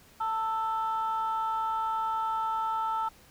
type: tone pair together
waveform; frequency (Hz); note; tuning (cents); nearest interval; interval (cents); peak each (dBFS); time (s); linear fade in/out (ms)
sine; 890 / 1320.5; A5 / E6; +20 / +3; perfect fifth; 683; -28 / -30; 0.2-3.09; 10
effects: tanh soft clip ceiling -22 dBFS + pink hiss -57 dBFS RMS until 3.3 s